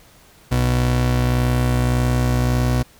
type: tone pair together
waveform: 30% pulse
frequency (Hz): 61.73 / 123.47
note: B1 / B2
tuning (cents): 0 / 0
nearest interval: octave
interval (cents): 1200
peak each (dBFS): -17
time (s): 0.51-2.83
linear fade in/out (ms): 10
effects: pink hiss -50 dBFS RMS until 2.99 s